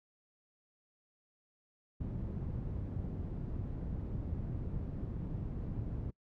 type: low-pass noise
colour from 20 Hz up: white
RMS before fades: -39 dBFS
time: 2-6.11 s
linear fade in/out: 10 ms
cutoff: 140 Hz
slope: 12 dB/octave
effects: noise-tail reverb RT60 0.1 s tail -25 dB re dry